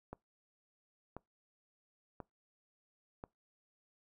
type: click train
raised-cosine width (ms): 1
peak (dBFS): -30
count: 4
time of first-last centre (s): 0.13-3.239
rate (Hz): 0.965
effects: noise-tail reverb RT60 0.2 s tail -24 dB re dry